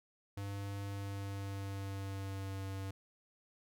square tone with pitch glide, 99.8 to 96.79 Hz, G2 to G2, +32 to -21 cents, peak -40 dBFS, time 0.37-2.91 s, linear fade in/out 5 ms, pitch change -53 cents, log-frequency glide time 0.87-2.64 s, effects none

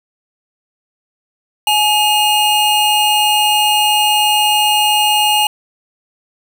square tone pair together, 844 / 2841 Hz, G#5 / F7, +28 / +29 cents, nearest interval octave + major sixth, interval 2101 cents, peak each -14 dBFS, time 1.67-5.47 s, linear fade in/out 2 ms, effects none

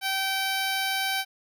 10% pulse tone, 773 Hz, G5, 24 cents flat, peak -17 dBFS, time 0.01-1.25 s, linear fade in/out 50 ms, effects none

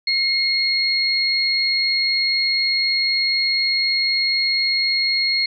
sine tone pair together, 2154 / 4281 Hz, C7 / C8, +50 / +39 cents, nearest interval octave, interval 1189 cents, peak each -21 / -18 dBFS, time 0.07-5.46 s, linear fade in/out 5 ms, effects none

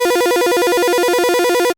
35% pulse tone with vibrato, 415.3 Hz, G#4, in tune, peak -10 dBFS, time 0-1.73 s, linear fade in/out 20 ms, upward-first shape square, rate 9.7 Hz, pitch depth 290 cents each way, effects Opus 48 kbps

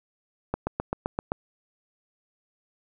click train, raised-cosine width 1 ms, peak -12 dBFS, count 7, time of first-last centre 0.54-1.319 s, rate 7.7 Hz, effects none

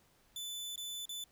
sawtooth tone with dropouts, 3500 Hz, A7, 10 cents flat, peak -37 dBFS, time 0.36-1.24 s, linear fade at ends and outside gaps 2 ms, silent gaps 0.759-0.777 / 1.055-1.092 s, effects pink hiss -69 dBFS RMS until 1.31 s

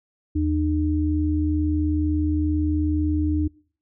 sine tone pair together, 80.53 / 303.7 Hz, E2 / D#4, -40 / -42 cents, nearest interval octave + major seventh, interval 2298 cents, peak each -22 dBFS, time 0.35-3.48 s, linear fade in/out 10 ms, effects noise-tail reverb RT60 0.5 s tail -24 dB re dry

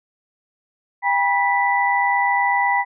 sine tone cluster, 799 / 967 / 1979 Hz, G5 / B5 / B6, +33 / -37 / +3 cents, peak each -20 dBFS, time 1.02-2.85 s, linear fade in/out 50 ms, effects none

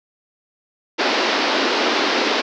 pink band-pass noise, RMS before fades -19 dBFS, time 0.98-2.42 s, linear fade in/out 20 ms, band 250 to 5300 Hz, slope 48 dB/octave, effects none

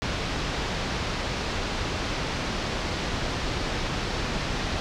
pink low-pass noise, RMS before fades -29 dBFS, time 0.02-4.8 s, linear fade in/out 0 ms, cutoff 5500 Hz, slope 24 dB/octave, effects none

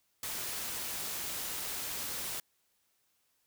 white noise, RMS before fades -38 dBFS, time 0.23-2.4 s, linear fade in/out 2 ms, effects white hiss -75 dBFS RMS until 3.46 s

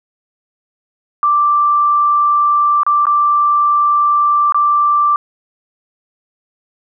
sine tone with dropouts, 1175 Hz, D6, 1 cent sharp, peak -9 dBFS, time 1.23-5.16 s, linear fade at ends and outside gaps 1 ms, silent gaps 2.833-2.865 / 3.055-3.068 / 4.523-4.545 s, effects none

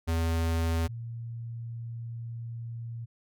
square / sine tone pair in turn, 82.41 / 116.28 Hz, E2 / A#2, 0 / -4 cents, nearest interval tritone, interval 596 cents, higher second, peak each -26 / -35 dBFS, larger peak first, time 0.07-0.88 / 0.88-3.06 s, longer second, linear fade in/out 20 ms, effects none

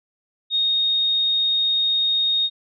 sine tone, 3716 Hz, A#7, 6 cents flat, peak -17 dBFS, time 0.5-2.5 s, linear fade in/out 50 ms, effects none

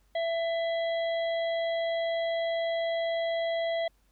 harmonic tone with a mistuned harmonic, 666 Hz, E5, 18 cents sharp, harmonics 1 / 3 / 5 / 6, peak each -27 / -38 / -41 / -49 dBFS, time 0.15-3.88 s, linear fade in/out 5 ms, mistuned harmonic 5, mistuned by -22 cents, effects added 49 Hz sine -64 dBFS peak until 4.11 s + pink hiss -71 dBFS RMS until 4.11 s

